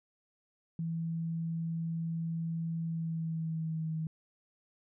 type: tone with pitch glide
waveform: sine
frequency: 164.81 to 159.1 Hz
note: E3 to D#3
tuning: 0 to +39 cents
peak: -32 dBFS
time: 0.79-4.07 s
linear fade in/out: 2 ms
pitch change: -61 cents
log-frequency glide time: 2.83-3.94 s
effects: none